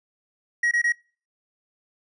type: tone bursts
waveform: triangle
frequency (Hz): 1900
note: A#6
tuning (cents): +33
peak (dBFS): -17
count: 3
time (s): 0.63-0.922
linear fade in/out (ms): 5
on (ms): 82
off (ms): 23
effects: noise-tail reverb RT60 0.4 s tail -26 dB re dry + resampled to 22050 Hz